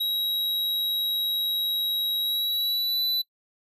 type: tone with pitch glide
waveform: square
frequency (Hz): 3843 to 3981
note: B7 to B7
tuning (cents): -48 to +13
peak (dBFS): -24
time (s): 0-3.22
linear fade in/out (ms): 10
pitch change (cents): +61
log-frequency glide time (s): 2.2-3.03
effects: noise-tail reverb RT60 0.1 s tail -21 dB re dry